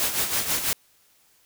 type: noise with tremolo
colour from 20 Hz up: white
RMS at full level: -23 dBFS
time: 0-0.73 s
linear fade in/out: 0 ms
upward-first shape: sine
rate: 6.1 Hz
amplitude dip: 60%
effects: white hiss -61 dBFS RMS until 1.45 s